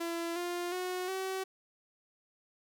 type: tone with pitch steps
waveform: sawtooth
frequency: 337.2 / 350.9 / 365.2 / 380 Hz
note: E4 / F4 / F#4 / F#4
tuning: +39 / +8 / -23 / +46 cents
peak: -30 dBFS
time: 0-1.44 s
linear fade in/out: 10 ms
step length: 360 ms
effects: 12-bit